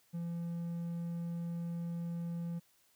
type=tone; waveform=triangle; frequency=170 Hz; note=F3; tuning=46 cents flat; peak=-34 dBFS; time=0.13-2.6 s; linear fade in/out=20 ms; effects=white hiss -70 dBFS RMS until 2.95 s